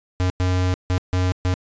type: tone bursts at uneven times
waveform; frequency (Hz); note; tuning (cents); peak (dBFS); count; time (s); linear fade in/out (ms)
square; 91.5; F#2; -19; -18; 5; 0.2-0.3 / 0.4-0.74 / 0.9-0.98 / 1.13-1.32 / 1.45-1.54; 0
effects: resampled to 16000 Hz